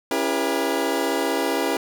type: chord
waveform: 25% pulse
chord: C# diminished seventh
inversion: none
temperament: just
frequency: 277.2 / 332.6 / 399.1 / 479 Hz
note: C#4 / E4 / G4 / Bb4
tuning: 0 / +16 / +31 / +47 cents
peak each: -23 dBFS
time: 0.11-1.77 s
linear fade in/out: 2 ms
effects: none